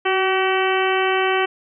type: harmonic tone with a mistuned harmonic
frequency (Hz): 381.2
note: G4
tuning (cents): -48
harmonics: 1 / 2 / 3 / 4 / 5 / 6 / 7 / 8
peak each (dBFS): -20 / -23 / -25 / -26 / -27 / -28 / -28 / -29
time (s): 0.05-1.46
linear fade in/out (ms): 10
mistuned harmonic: 1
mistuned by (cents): -26
effects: none